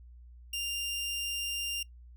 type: tone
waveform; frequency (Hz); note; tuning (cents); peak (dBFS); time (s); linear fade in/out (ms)
sawtooth; 2794; F7; 0; -29; 0.53-1.83; 5
effects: noise-tail reverb RT60 0.1 s tail -22 dB re dry + added 60 Hz sine -49 dBFS peak until 2.16 s